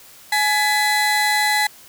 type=tone pair together; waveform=30% pulse; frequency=843.3 / 1997 Hz; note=G#5 / B6; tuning=+26 / +19 cents; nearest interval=octave + minor third; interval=1493 cents; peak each=-16 dBFS; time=0.32-1.67 s; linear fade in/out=5 ms; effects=white hiss -45 dBFS RMS until 1.88 s